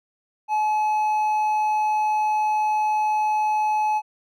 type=tone with hard clipping; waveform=triangle; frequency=854 Hz; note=G#5; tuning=48 cents sharp; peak=-20 dBFS; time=0.48-4.02 s; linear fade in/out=50 ms; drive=7 dB; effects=none